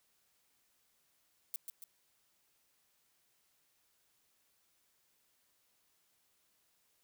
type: noise with echo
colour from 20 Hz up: violet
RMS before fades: -39 dBFS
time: 1.54-1.56 s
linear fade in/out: 0 ms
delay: 140 ms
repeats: 2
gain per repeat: -5 dB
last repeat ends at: 1.84 s
effects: white hiss -75 dBFS RMS until 7.03 s